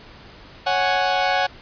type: chord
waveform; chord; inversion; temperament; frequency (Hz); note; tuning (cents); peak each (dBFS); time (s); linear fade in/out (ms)
sawtooth; C# suspended fourth; none; equal; 554.4 / 740 / 830.6; C#5 / F#5 / G#5; 0 / 0 / 0; -21 / -16 / -20; 0.66-1.47; 10
effects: pink hiss -44 dBFS RMS until 1.61 s + resampled to 11025 Hz